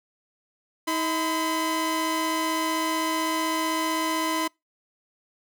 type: tone pair together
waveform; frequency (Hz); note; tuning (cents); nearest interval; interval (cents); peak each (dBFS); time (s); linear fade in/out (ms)
sawtooth; 319.2 / 1013.4; D#4 / B5; +44 / +44; octave + minor sixth; 2000; -23; 0.87-4.48; 10
effects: noise-tail reverb RT60 0.2 s tail -26 dB re dry